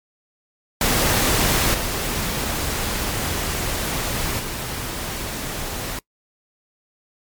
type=noise with level steps; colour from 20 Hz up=pink; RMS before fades=-18 / -24 / -28 dBFS; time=0.81-5.99 s; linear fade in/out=2 ms; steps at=1.74 / 4.39 s; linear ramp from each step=5 ms; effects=noise-tail reverb RT60 0.1 s tail -24 dB re dry + MP3 96 kbps